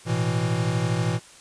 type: chord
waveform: square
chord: A suspended second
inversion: none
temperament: equal with one note detuned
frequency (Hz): 110.89 / 123.47 / 164.81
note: A2 / B2 / E3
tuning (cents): +14 / 0 / 0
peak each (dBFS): -27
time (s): 0.05-1.2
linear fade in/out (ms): 50
effects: white hiss -48 dBFS RMS until 1.4 s + resampled to 22050 Hz